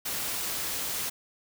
white noise with amplitude modulation, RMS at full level -31 dBFS, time 0.05-1.1 s, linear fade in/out 10 ms, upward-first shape sine, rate 266 Hz, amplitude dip 25%, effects none

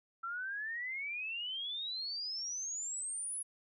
sine exponential sweep, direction up, 1334 to 10548 Hz, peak -37 dBFS, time 0.23-3.43 s, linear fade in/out 10 ms, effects none

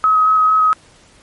sine tone with vibrato, 1272 Hz, D#6, 38 cents sharp, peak -9 dBFS, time 0.04-0.73 s, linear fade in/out 0 ms, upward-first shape square, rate 4.5 Hz, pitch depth 9 cents each way, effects pink hiss -48 dBFS RMS until 1.22 s + MP3 48 kbps

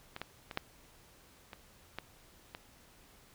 clicks, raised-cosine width 0.3 ms, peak -25 / -22 / -26 / -16 / -29 / -22 / -26 dBFS, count 7, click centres 0.164 / 0.216 / 0.512 / 0.574 / 1.532 / 1.986 / 2.549 s, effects pink hiss -61 dBFS RMS until 3.34 s

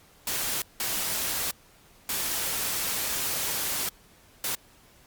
white noise bursts at uneven times, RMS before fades -29 dBFS, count 4, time 0.27-0.62 / 0.8-1.51 / 2.09-3.89 / 4.44-4.55 s, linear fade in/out 2 ms, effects pink hiss -57 dBFS RMS until 5.06 s + Opus 48 kbps

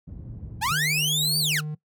pink low-pass noise, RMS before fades -33 dBFS, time 0.07-0.73 s, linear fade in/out 10 ms, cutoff 130 Hz, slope 12 dB/octave
sawtooth linear two-way sweep, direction up then down, 772 to 4681 to 1182 Hz, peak -19 dBFS, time 0.61-1.61 s, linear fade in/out 20 ms, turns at 1.39 s
triangle tone, 152.2 Hz, D#3, 38 cents flat, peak -26 dBFS, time 0.71-1.75 s, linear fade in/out 10 ms
effects noise-tail reverb RT60 0.1 s tail -19 dB re dry + high-pass 80 Hz 12 dB/octave

